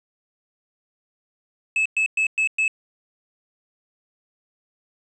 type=tone bursts; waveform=triangle; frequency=2600 Hz; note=E7; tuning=24 cents flat; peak=-16 dBFS; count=5; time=1.76-2.68 s; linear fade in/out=2 ms; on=96 ms; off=110 ms; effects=resampled to 24000 Hz + 9-bit